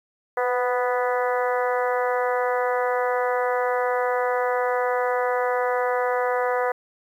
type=harmonic tone with a mistuned harmonic; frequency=246.9 Hz; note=B3; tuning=in tune; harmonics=2 / 3 / 4 / 5 / 6 / 7 / 8; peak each=-23 / -27 / -29 / -31 / -33 / -34 / -35 dBFS; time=0.37-6.72 s; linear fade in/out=5 ms; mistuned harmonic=2; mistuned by=+20 cents; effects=9-bit